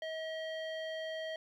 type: tone with low-pass filter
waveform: square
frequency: 638 Hz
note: D#5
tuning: 43 cents sharp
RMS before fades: -40 dBFS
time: 0.02-1.36 s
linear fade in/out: 2 ms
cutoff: 3100 Hz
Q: 2
effects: 12-bit